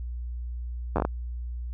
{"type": "slowing click train", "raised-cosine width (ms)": 1, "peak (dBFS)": -11, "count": 6, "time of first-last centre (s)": [0.96, 1.05], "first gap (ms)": 10, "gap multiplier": 1.3, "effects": ["added 60 Hz sine -31 dBFS peak until 1.73 s"]}